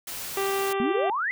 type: noise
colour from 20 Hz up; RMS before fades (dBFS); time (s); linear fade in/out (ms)
white; -35; 0.07-0.73; 5
type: harmonic tone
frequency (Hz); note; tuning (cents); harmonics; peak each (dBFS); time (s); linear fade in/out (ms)
392; G4; 0; 1 / 2 / 3 / 4 / 5 / 6 / 7 / 8 / 9; -26 / -32 / -32 / -40 / -38 / -43 / -39 / -45 / -47; 0.37-1.1; 2
type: exponential sweep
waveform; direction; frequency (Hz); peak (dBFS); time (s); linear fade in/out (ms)
sine; up; 216.3 to 2095; -24; 0.8-1.31; 0
effects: none